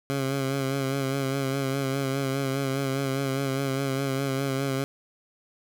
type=tone with vibrato; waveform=15% pulse; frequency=135.9 Hz; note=C#3; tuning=34 cents flat; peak=-19 dBFS; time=0.1-4.84 s; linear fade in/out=0 ms; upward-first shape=sine; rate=4.9 Hz; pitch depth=40 cents each way; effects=none